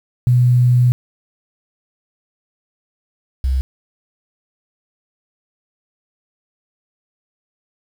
sine tone pair in turn, 123.47 / 65.41 Hz, B2 / C2, 0 / 0 cents, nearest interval major seventh, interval 1100 cents, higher first, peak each -9 / -14 dBFS, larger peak first, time 0.27-0.92 / 3.44-3.61 s, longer first, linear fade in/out 0 ms, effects 7-bit

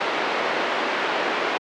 pink band-pass noise, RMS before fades -24 dBFS, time 0-1.58 s, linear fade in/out 10 ms, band 410 to 2700 Hz, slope 12 dB/octave, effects high-pass 200 Hz 12 dB/octave + low-pass 5000 Hz 12 dB/octave

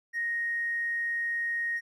triangle tone, 1868 Hz, A#6, 3 cents sharp, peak -24 dBFS, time 0.13-1.81 s, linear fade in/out 50 ms, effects tanh soft clip ceiling -26 dBFS + resampled to 32000 Hz

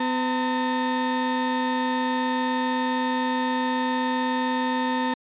35% pulse tone pair together, 253.8 / 908 Hz, B3 / A#5, +47 / -46 cents, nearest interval octave + minor seventh, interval 2207 cents, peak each -23 / -24 dBFS, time 0-5.14 s, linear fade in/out 5 ms, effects resampled to 8000 Hz

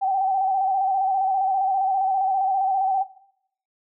sine tone with vibrato, 770 Hz, G5, 31 cents flat, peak -19 dBFS, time 0.01-3.04 s, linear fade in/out 20 ms, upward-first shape square, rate 15 Hz, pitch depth 39 cents each way, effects noise-tail reverb RT60 0.7 s tail -18 dB re dry

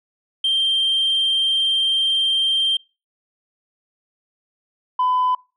sine tone pair in turn, 3161 / 1005.5 Hz, G7 / B5, +14 / +31 cents, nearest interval octave + minor sixth, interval 1983 cents, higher first, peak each -14 dBFS, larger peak neither, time 0.44-2.77 / 4.99-5.35 s, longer first, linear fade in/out 5 ms, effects noise-tail reverb RT60 0.3 s tail -25 dB re dry + tanh soft clip ceiling -13 dBFS

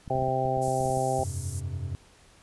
clicks, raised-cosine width 5 ms, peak -27 dBFS, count 12, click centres 0.078 / 0.155 / 0.191 / 0.223 / 0.283 / 0.455 / 0.573 / 0.681 / 0.807 / 0.857 / 0.902 / 0.973 s
harmonic tone, 130.81 Hz, C3, in tune, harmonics 1 / 2 / 3 / 4 / 5 / 6, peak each -31 / -37 / -33 / -32 / -31 / -28 dBFS, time 0.1-1.24 s, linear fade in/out 5 ms
pink high-pass noise, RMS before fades -40 dBFS, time 0.61-1.61 s, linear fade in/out 20 ms, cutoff 6800 Hz, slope 24 dB/octave
triangle chord, F suspended second, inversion none, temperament equal, 87.31 / 98 / 130.81 Hz, F2 / G2 / C3, 0 / 0 / 0 cents, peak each -32 / -33 / -34 dBFS, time 1.19-1.95 s, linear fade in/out 0 ms
effects pink hiss -57 dBFS RMS until 2.42 s + resampled to 24000 Hz

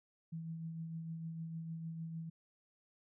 sine tone with tremolo, 163.4 Hz, E3, 15 cents flat, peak -39 dBFS, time 0.32-2.3 s, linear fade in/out 10 ms, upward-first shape triangle, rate 6.6 Hz, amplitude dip 40%, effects none

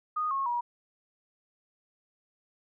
sine tone with pitch steps, 1236 / 1088.5 / 958.6 Hz, D#6 / C#6 / A#5, -12 / -32 / +48 cents, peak -27 dBFS, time 0.16-0.61 s, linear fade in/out 10 ms, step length 150 ms, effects none

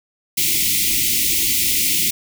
white band-stop noise, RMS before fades -18 dBFS, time 0.37-2.11 s, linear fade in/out 10 ms, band 370 to 2000 Hz, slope 96 dB/octave, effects none

